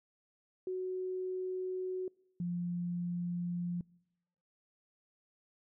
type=tone pair in turn; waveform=sine; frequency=370.6 / 174.9 Hz; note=F#4 / F3; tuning=+3 / +3 cents; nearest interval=octave + minor second; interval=1300 cents; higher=first; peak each=-34 / -33 dBFS; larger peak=second; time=0.67-2.08 / 2.4-3.81 s; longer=neither; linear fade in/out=2 ms; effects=noise-tail reverb RT60 0.9 s tail -26 dB re dry